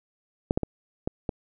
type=clicks; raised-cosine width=2 ms; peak=-8 / -9 / -14 / -13 / -14 dBFS; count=5; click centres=0.509 / 0.575 / 0.633 / 1.075 / 1.292 s; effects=none